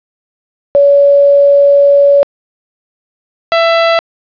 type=tone pair in turn; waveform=sine / sawtooth; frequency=566 / 666.3 Hz; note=C#5 / E5; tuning=+36 / +18 cents; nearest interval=minor third; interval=282 cents; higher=second; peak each=-3 dBFS; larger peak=neither; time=0.75-2.23 / 3.52-3.99 s; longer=first; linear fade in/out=0 ms; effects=resampled to 11025 Hz + 7-bit